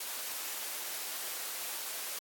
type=high-pass noise; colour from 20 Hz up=white; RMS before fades=-39 dBFS; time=0-2.19 s; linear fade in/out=5 ms; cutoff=420 Hz; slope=12 dB/octave; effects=AAC 64 kbps